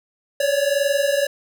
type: tone pair together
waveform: square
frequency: 554.4 / 576 Hz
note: C#5 / D5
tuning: 0 / -34 cents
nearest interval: minor second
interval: 66 cents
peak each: -21 dBFS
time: 0.4-1.27 s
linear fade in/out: 5 ms
effects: none